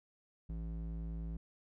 square tone with band-pass filter, 55 Hz, A1, in tune, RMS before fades -41 dBFS, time 0.49-1.37 s, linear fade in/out 5 ms, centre 110 Hz, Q 2.3, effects none

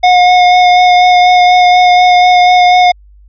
square tone with vibrato, 722 Hz, F#5, 43 cents flat, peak -4 dBFS, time 0.03-2.92 s, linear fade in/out 10 ms, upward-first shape sine, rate 4.1 Hz, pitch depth 13 cents each way, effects added 50 Hz sine -37 dBFS peak until 3.28 s + resampled to 11025 Hz

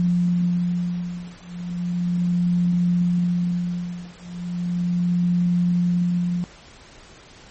sine beating tone pair, 175.7 / 176.06 Hz, F3 / F3, +11 / +14 cents, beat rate 0.36 Hz, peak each -22 dBFS, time 0-6.44 s, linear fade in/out 0 ms, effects pink hiss -46 dBFS RMS until 7.5 s + MP3 32 kbps

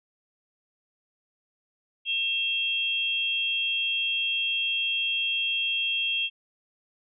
sine tone pair together, 2700 / 3247 Hz, E7 / G#7, +41 / -40 cents, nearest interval minor third, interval 319 cents, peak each -27 dBFS, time 2.05-6.3 s, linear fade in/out 50 ms, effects none

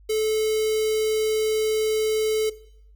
square tone with notch filter, 434.3 Hz, A4, 23 cents flat, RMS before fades -23 dBFS, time 0.09-2.5 s, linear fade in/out 10 ms, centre 1400 Hz, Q 1.1, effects noise-tail reverb RT60 0.7 s tail -17 dB re dry + added 50 Hz sine -48 dBFS peak until 2.95 s

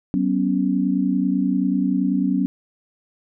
sine chord, F# suspended fourth, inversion none, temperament equal with one note detuned, 189.32 / 246.9 / 277.2 Hz, F#3 / B3 / C#4, +40 / 0 / 0 cents, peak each -21 / -23 / -21 dBFS, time 0.14-2.46 s, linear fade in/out 0 ms, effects none

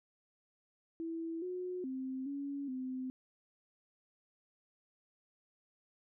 sine tone with pitch steps, 329 / 363.2 / 261.8 / 281 / 257.9 Hz, E4 / F#4 / C4 / C#4 / C4, -3 / -32 / +1 / +24 / -25 cents, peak -37 dBFS, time 1-3.1 s, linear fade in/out 0 ms, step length 420 ms, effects none

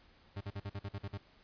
40% pulse tone bursts, 100 Hz, G2, 35 cents sharp, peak -37 dBFS, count 9, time 0.36-1.178 s, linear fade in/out 10 ms, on 50 ms, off 46 ms, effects pink hiss -64 dBFS RMS until 1.43 s + resampled to 11025 Hz

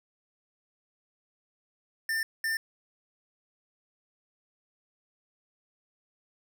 square tone bursts at uneven times, 1794 Hz, A6, 33 cents sharp, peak -28 dBFS, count 2, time 2.09-2.23 / 2.44-2.57 s, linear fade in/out 2 ms, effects none

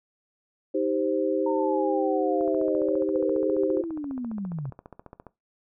sine chord, C minor, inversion first, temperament just, 314 / 392.4 / 523.3 Hz, Eb4 / G4 / C5, +16 / +2 / 0 cents, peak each -27 dBFS, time 0.74-3.82 s, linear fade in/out 10 ms
sine linear sweep, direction down, 923 to 127.7 Hz, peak -29 dBFS, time 1.46-4.7 s, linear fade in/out 5 ms
click train, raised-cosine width 1 ms, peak -28 dBFS, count 43, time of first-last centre 2.41-5.267 s, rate 14.7 Hz
effects noise-tail reverb RT60 0.2 s tail -19 dB re dry

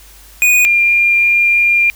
square / sine tone pair in turn, 2471 / 2399 Hz, D#7 / D7, -13 / +36 cents, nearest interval minor second, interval 51 cents, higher first, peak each -8 dBFS, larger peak neither, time 0.42-0.65 / 0.65-1.9 s, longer second, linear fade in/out 0 ms, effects added 50 Hz sine -41 dBFS peak until 1.95 s + white hiss -42 dBFS RMS until 1.95 s

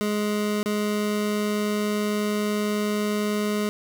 25% pulse tone with dropouts, 209.1 Hz, G#3, 12 cents sharp, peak -19 dBFS, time 0.01-3.69 s, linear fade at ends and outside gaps 0 ms, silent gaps 0.63-0.659 s, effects none

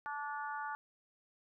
harmonic tone, 290.5 Hz, D4, 19 cents flat, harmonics 3 / 4 / 5 / 6, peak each -41 / -44 / -43 / -52 dBFS, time 0.06-0.75 s, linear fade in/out 0 ms, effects none

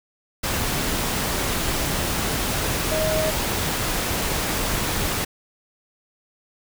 sine tone in noise, 628 Hz, D#5, 16 cents sharp, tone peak -22 dBFS, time 2.91-3.31 s, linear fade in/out 10 ms, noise pink, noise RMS -24 dBFS, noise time 0.43-5.25 s, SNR -1 dB, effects none

